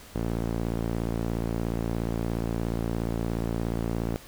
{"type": "tone with band-pass filter", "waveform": "sawtooth", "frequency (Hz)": 57, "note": "A#1", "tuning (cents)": -38, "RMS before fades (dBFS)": -29, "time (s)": [0.15, 4.16], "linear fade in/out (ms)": 0, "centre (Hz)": 280, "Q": 0.64, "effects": ["pink hiss -48 dBFS RMS until 4.27 s"]}